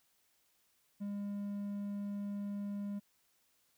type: tone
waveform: triangle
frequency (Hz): 202.6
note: G#3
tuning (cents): -43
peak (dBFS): -35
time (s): 1-3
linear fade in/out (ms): 20
effects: white hiss -74 dBFS RMS until 3.77 s